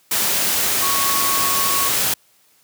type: tone in noise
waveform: sine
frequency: 1108.7 Hz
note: C#6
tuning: in tune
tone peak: -22 dBFS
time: 0.82-1.89 s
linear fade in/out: 5 ms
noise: white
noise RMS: -19 dBFS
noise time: 0.11-2.14 s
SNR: -6 dB
effects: white hiss -57 dBFS RMS until 2.63 s + high-pass 80 Hz 12 dB/octave